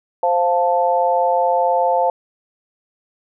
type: chord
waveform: sine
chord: F major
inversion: second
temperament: equal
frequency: 523.3 / 698.5 / 880 Hz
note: C5 / F5 / A5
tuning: 0 / 0 / 0 cents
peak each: -18 dBFS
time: 0.23-2.1 s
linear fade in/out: 2 ms
effects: none